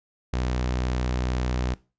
sawtooth tone, 62.2 Hz, B1, 13 cents sharp, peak -20 dBFS, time 0.33-1.74 s, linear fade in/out 5 ms, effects noise-tail reverb RT60 0.3 s tail -20 dB re dry + resampled to 16000 Hz

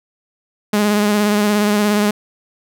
sawtooth tone with vibrato, 208 Hz, G#3, 3 cents sharp, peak -9 dBFS, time 0.73-2.11 s, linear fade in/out 5 ms, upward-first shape sine, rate 17 Hz, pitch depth 28 cents each way, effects none

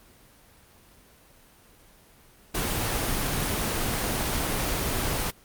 pink noise, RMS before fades -27 dBFS, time 2.54-5.31 s, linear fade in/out 10 ms, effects pink hiss -55 dBFS RMS until 5.44 s + Opus 24 kbps

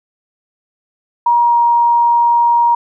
sine tone with pitch glide, 950 to 944.5 Hz, A#5 to A#5, +33 to +22 cents, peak -8 dBFS, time 1.26-2.75 s, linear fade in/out 5 ms, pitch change -11 cents, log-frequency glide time 1.41-1.58 s, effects none

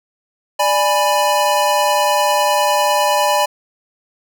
square chord, G# diminished, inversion second, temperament equal with one note detuned, 590.7 / 830.6 / 987.8 Hz, D5 / G#5 / B5, +10 / 0 / 0 cents, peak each -18 dBFS, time 0.59-3.46 s, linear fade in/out 10 ms, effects none

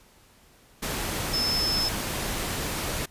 sine tone in noise, 5240 Hz, E8, 11 cents flat, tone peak -24 dBFS, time 1.33-1.89 s, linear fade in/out 10 ms, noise pink, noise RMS -30 dBFS, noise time 0.82-3.06 s, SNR +3 dB, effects pink hiss -57 dBFS RMS until 3.1 s + resampled to 32000 Hz

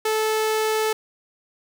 sawtooth tone, 435.8 Hz, A4, 17 cents flat, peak -16 dBFS, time 0.05-0.93 s, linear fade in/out 5 ms, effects 9-bit

